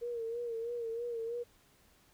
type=tone with vibrato; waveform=sine; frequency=466.3 Hz; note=A#4; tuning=1 cent sharp; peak=-35 dBFS; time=0.01-1.44 s; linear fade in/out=20 ms; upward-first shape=sine; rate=3.1 Hz; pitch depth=56 cents each way; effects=pink hiss -66 dBFS RMS until 2.13 s